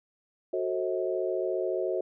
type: chord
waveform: sine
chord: F# diminished seventh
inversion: none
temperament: just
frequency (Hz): 370 / 444 / 532.8 / 639.4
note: F#4 / A4 / C5 / Eb5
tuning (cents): 0 / +16 / +31 / +47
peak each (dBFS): -30 / -35 / -33 / -33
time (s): 0.53-2.01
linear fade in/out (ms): 5
effects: none